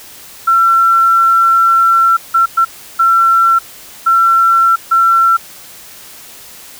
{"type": "tone bursts at uneven times", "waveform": "sine", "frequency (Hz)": 1352, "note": "E6", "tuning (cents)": 43, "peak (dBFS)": -6, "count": 6, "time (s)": [[0.47, 2.17], [2.34, 2.46], [2.57, 2.65], [2.99, 3.59], [4.06, 4.76], [4.91, 5.37]], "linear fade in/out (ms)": 10, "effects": ["white hiss -35 dBFS RMS until 6.79 s"]}